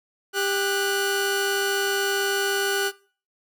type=tone pair together; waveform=sawtooth; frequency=396.6 / 1473 Hz; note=G4 / F#6; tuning=+20 / -8 cents; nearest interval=octave + major seventh; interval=2272 cents; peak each=-21 dBFS; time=0.33-2.92 s; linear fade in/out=50 ms; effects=noise-tail reverb RT60 0.4 s tail -20 dB re dry